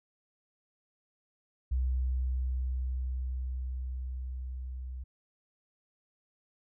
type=tone with level ramp; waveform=sine; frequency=63.7 Hz; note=C2; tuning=46 cents flat; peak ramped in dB=-26 to -37 dBFS; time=1.71-5.04 s; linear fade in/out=10 ms; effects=none